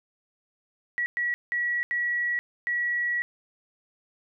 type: tone bursts at uneven times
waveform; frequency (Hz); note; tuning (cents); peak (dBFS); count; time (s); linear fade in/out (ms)
sine; 1928; B6; -42; -24; 5; 0.98-1.06 / 1.17-1.34 / 1.52-1.83 / 1.91-2.39 / 2.67-3.22; 0
effects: none